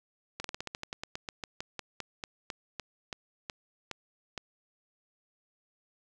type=slowing click train; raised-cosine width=0.2 ms; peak=-19 dBFS; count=23; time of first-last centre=0.4-4.378 s; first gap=43 ms; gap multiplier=1.12; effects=none